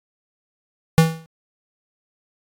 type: tone with exponential decay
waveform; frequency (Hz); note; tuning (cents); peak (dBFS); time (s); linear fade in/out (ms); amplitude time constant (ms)
square; 162.3; E3; -27; -7; 0.98-1.26; 0; 59
effects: AAC 64 kbps